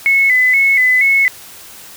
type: tone with vibrato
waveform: sine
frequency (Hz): 2100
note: C7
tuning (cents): +6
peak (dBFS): -8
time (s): 0.06-1.28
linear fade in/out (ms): 0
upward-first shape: square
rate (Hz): 2.1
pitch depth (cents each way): 75
effects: white hiss -36 dBFS RMS until 1.96 s